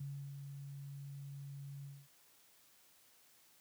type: tone with ADSR envelope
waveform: sine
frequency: 140 Hz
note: C#3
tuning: 18 cents sharp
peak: -40 dBFS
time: 0-2.08 s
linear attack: 5 ms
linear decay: 320 ms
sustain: -5 dB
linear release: 240 ms
effects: white hiss -67 dBFS RMS until 3.6 s + high-pass 80 Hz 12 dB/octave